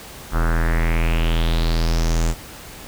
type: tone with low-pass filter sweep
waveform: square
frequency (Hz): 41.2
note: E1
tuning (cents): 0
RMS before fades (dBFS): -18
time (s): 0.31-2.35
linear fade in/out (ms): 50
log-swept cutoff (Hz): 1300 to 7700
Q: 4.5
effects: pink hiss -38 dBFS RMS until 2.87 s